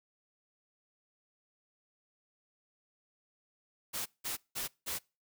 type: noise bursts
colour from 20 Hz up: white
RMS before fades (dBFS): -37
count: 4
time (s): 3.93-4.99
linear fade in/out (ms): 20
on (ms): 130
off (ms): 180
effects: noise-tail reverb RT60 0.3 s tail -25 dB re dry